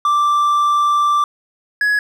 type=tone pair in turn; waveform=triangle; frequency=1174.7 / 1680.1 Hz; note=D6 / G#6; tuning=0 / +20 cents; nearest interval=tritone; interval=620 cents; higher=second; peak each=-10 / -11 dBFS; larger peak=first; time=0.05-1.24 / 1.81-1.99 s; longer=first; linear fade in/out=2 ms; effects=none